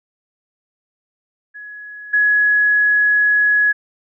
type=tone with level steps; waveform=sine; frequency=1682 Hz; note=G#6; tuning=22 cents sharp; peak=-31 / -11 dBFS; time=1.54-3.73 s; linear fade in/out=20 ms; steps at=2.13 s; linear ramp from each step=10 ms; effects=none